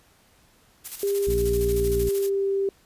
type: noise with tremolo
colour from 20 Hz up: blue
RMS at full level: -33 dBFS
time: 0.84-2.3 s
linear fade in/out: 20 ms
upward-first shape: square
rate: 13 Hz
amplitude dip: 55%
type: tone with pitch glide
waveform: sine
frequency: 399.9 to 392.8 Hz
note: G4 to G4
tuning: +35 to +4 cents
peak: -21 dBFS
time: 1.03-2.69 s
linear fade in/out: 2 ms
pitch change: -31 cents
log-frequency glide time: 1.69-2.49 s
type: harmonic tone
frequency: 58.8 Hz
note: A#1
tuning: 16 cents sharp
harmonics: 1 / 2 / 3 / 4 / 5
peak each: -26 / -32 / -36 / -38 / -40 dBFS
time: 1.27-2.09 s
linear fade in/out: 5 ms
effects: pink hiss -59 dBFS RMS until 2.85 s + resampled to 32000 Hz